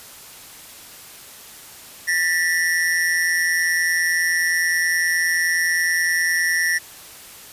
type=ring-modulated tone; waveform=square; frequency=1864.7 Hz; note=A#6; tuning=in tune; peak=-15 dBFS; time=2.07-6.79 s; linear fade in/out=20 ms; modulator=84.8 Hz; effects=white hiss -41 dBFS RMS until 7.52 s + resampled to 32000 Hz